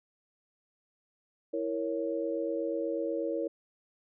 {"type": "chord", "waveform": "sine", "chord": "A# diminished", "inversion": "second", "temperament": "equal", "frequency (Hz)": [329.6, 466.2, 554.4], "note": ["E4", "A#4", "C#5"], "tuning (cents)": [0, 0, 0], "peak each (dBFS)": -34, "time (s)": [1.53, 3.48], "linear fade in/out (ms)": 10, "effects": []}